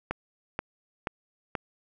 click train, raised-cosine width 0.5 ms, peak -14 dBFS, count 4, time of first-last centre 0.11-1.552 s, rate 2.08 Hz, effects none

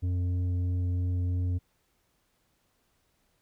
sine tone with tanh clipping, 89.7 Hz, F2, 47 cents sharp, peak -27 dBFS, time 0.02-1.59 s, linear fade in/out 20 ms, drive 7 dB, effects pink hiss -72 dBFS RMS until 3.41 s

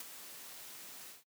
white noise with ADSR envelope, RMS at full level -42 dBFS, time 0-1.24 s, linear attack 4 ms, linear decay 19 ms, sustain -8 dB, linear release 160 ms, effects noise-tail reverb RT60 0.1 s tail -23 dB re dry + high-pass 150 Hz 12 dB/octave

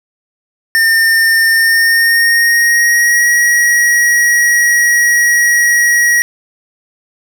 square tone with pitch glide, 1810 to 1905.5 Hz, A6 to A#6, +48 to +38 cents, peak -8 dBFS, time 0.75-6.22 s, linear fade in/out 0 ms, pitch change +90 cents, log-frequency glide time 1.51-3.26 s, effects none

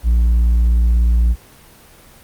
triangle tone with hard clipping, 58.27 Hz, A#1, in tune, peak -9 dBFS, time 0.03-1.36 s, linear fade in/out 50 ms, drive 1 dB, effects pink hiss -44 dBFS RMS until 2.23 s + Opus 24 kbps

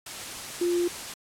sine tone in noise, 349.2 Hz, F4, in tune, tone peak -22 dBFS, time 0.61-0.88 s, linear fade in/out 5 ms, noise white, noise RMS -37 dBFS, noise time 0.06-1.14 s, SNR +12 dB, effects low-pass 10000 Hz 12 dB/octave + AAC 64 kbps

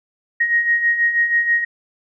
sine beating tone pair, 1873 / 1879.2 Hz, A#6 / A#6, +8 / +13 cents, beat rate 6.2 Hz, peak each -22 / -15 dBFS, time 0.4-1.65 s, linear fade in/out 10 ms, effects none

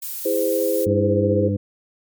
violet noise, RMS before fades -29 dBFS, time 0.02-0.85 s, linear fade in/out 5 ms
sine chord, E augmented, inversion none, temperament just, 329.6 / 412 / 515 Hz, E4 / G#4 / B#4, 0 / -14 / -28 cents, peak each -24 / -23 / -20 dBFS, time 0.25-1.49 s, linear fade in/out 10 ms
harmonic tone, 100 Hz, G2, 35 cents sharp, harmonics 1 / 2 / 3 / 5, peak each -21 / -24 / -26 / -28 dBFS, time 0.86-1.57 s, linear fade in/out 10 ms
effects MP3 96 kbps

